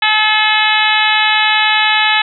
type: harmonic tone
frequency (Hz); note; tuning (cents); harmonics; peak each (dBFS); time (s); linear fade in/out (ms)
429.8; A4; -41; 2 / 3 / 4 / 5 / 6 / 7 / 8 / 9; -16 / -21 / -16 / -18 / -17 / -19 / -20 / -20; 0.02-2.22; 5
effects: none